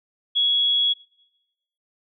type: tone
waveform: sine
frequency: 3346 Hz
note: G#7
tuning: 12 cents sharp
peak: -17 dBFS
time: 0.35-0.94 s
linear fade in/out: 20 ms
effects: noise-tail reverb RT60 0.9 s tail -22 dB re dry